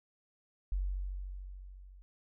sine tone with level ramp, 46.85 Hz, F#1, 22 cents sharp, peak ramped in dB -29 to -52 dBFS, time 0.72-2.02 s, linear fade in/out 0 ms, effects none

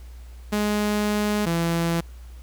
sawtooth tone pair in turn, 208.9 / 168.05 Hz, G#3 / E3, +10 / +34 cents, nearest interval major third, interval 376 cents, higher first, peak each -17 dBFS, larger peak neither, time 0.52-1.46 / 1.46-2.01 s, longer first, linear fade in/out 10 ms, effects added 60 Hz sine -38 dBFS peak until 2.42 s + pink hiss -55 dBFS RMS until 2.42 s

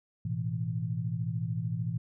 sine chord, A suspended second, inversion none, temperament equal, 110 / 123.47 / 164.81 Hz, A2 / B2 / E3, 0 / 0 / 0 cents, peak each -34 dBFS, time 0.25-1.98 s, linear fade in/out 5 ms, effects none

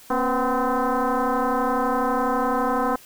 sine tone with frequency modulation, 270 Hz, C#4, 45 cents flat, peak -19 dBFS, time 0.1-2.96 s, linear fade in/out 5 ms, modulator 254 Hz, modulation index 4.2, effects white hiss -48 dBFS RMS until 3.05 s

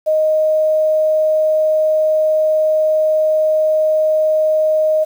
sine tone, 622.3 Hz, D#5, in tune, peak -11 dBFS, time 0.06-5.05 s, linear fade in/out 20 ms, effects 7-bit

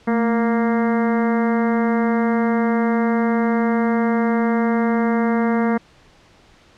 harmonic tone with a mistuned harmonic, 233.1 Hz, A#3, in tune, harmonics 1 / 2 / 3 / 4 / 5 / 6 / 7 / 8 / 9, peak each -17 / -23 / -27 / -29 / -31 / -33 / -34 / -35 / -36 dBFS, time 0.07-5.78 s, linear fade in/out 10 ms, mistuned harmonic 1, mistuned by -60 cents, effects pink hiss -51 dBFS RMS until 6.77 s + low-pass 5000 Hz 12 dB/octave

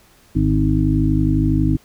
harmonic tone with a mistuned harmonic, 52.1 Hz, G#1, 6 cents sharp, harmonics 1 / 2 / 3 / 5 / 6, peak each -20 / -20 / -20 / -20 / -20 dBFS, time 0.35-1.77 s, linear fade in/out 10 ms, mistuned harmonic 3, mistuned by -26 cents, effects pink hiss -52 dBFS RMS until 1.84 s

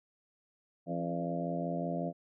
harmonic tone with a mistuned harmonic, 85.4 Hz, F2, 38 cents flat, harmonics 2 / 3 / 4 / 5 / 6 / 7 / 8, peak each -36 / -39 / -44 / -47 / -43 / -40 / -39 dBFS, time 0.86-2.13 s, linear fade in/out 50 ms, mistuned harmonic 3, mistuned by +64 cents, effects none

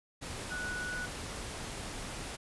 sine tone in noise, 1474 Hz, F#6, 7 cents flat, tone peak -36 dBFS, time 0.5-1.07 s, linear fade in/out 20 ms, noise pink, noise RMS -41 dBFS, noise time 0.21-2.37 s, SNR +2 dB, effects resampled to 24000 Hz

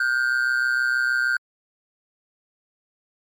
triangle ring-modulated tone, 1494 Hz, F#6, 16 cents sharp, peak -14 dBFS, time 0-1.37 s, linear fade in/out 5 ms, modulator 63.2 Hz, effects MP3 64 kbps

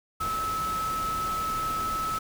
sine tone in noise, 1300 Hz, E6, 24 cents flat, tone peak -27 dBFS, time 0.2-2.19 s, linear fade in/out 10 ms, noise pink, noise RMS -37 dBFS, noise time 0.2-2.19 s, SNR +7 dB, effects none

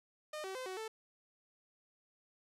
sawtooth tone with pitch steps, 610 / 381.5 / 514 / 374.5 / 441.3 Hz, D#5 / G4 / C5 / F#4 / A4, -34 / -47 / -31 / +21 / +5 cents, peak -37 dBFS, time 0.33-0.88 s, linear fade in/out 5 ms, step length 110 ms, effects low-pass 11000 Hz 12 dB/octave

